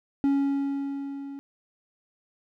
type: tone with level ramp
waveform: triangle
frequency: 278.1 Hz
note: C#4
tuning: 6 cents sharp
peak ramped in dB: -17 to -34 dBFS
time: 0.24-1.39 s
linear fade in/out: 0 ms
effects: none